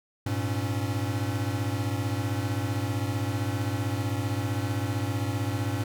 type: tone cluster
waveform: square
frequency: 101.2 / 116.7 / 276.4 Hz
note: G#2 / A#2 / C#4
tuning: -44 / +2 / -5 cents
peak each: -30 / -32 / -35 dBFS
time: 0.26-5.84 s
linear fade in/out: 5 ms
effects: none